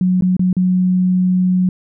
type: tone with dropouts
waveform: sine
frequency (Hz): 183.2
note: F#3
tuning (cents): -17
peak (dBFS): -11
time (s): 0.01-1.69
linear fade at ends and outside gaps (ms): 2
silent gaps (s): 0.21-0.222 / 0.367-0.394 / 0.529-0.567
effects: none